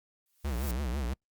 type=noise with exponential growth; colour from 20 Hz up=blue; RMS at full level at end=-38 dBFS; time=0.26-0.71 s; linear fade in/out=1 ms; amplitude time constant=96 ms
type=tone with vibrato; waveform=square; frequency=65.41 Hz; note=C2; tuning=in tune; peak=-31 dBFS; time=0.44-1.14 s; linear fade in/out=10 ms; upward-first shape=triangle; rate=6 Hz; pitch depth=240 cents each way
effects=noise-tail reverb RT60 0.1 s tail -26 dB re dry + Opus 48 kbps